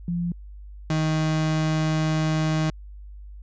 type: tone pair in turn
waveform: sine / 35% pulse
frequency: 173 / 156.77 Hz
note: F3 / D#3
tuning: -16 / +13 cents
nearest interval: major second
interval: 171 cents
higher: first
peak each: -23 / -19 dBFS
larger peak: second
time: 0.08-0.32 / 0.9-2.7 s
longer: second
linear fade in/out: 2 ms
effects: added 50 Hz sine -38 dBFS peak until 3.42 s + resampled to 16000 Hz